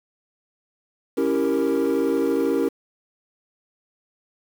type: chord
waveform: triangle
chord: C# diminished seventh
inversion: none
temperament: equal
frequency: 277.2 / 329.6 / 392 / 466.2 Hz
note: C#4 / E4 / G4 / Bb4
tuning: 0 / 0 / 0 / 0 cents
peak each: -21 / -22 / -22 / -21 dBFS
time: 1.17-2.69 s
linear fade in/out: 10 ms
effects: tanh soft clip ceiling -12 dBFS + 7-bit